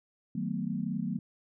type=chord; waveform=sine; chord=B dominant seventh; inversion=first; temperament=just; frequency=154.34 / 185.21 / 222.2 / 246.9 Hz; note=D#3 / F#3 / A3 / B3; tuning=-14 / +2 / +17 / 0 cents; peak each=-38 / -34 / -35 / -37 dBFS; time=0.35-1.19 s; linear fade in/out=5 ms; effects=none